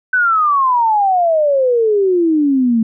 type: exponential sweep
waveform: sine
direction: down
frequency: 1528 to 220 Hz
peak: -10 dBFS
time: 0.13-2.83 s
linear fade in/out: 5 ms
effects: none